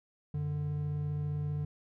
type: tone pair together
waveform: triangle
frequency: 92.77 / 147.9 Hz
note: F#2 / D3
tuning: +5 / +13 cents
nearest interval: minor sixth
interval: 808 cents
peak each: -37 / -30 dBFS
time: 0.34-1.65 s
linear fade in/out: 5 ms
effects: none